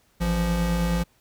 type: tone pair together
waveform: square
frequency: 54.46 / 172.9 Hz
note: A1 / F3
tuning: -17 / -17 cents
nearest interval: octave + minor sixth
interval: 2000 cents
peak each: -26 / -24 dBFS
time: 0.2-1.04 s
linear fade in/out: 20 ms
effects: pink hiss -63 dBFS RMS until 1.2 s